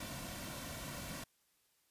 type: noise with comb filter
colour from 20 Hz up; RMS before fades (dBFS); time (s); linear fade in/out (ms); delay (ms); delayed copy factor
pink; -45; 0-1.24; 5; 2.4; -0.6
effects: white hiss -75 dBFS RMS until 1.9 s + resampled to 32000 Hz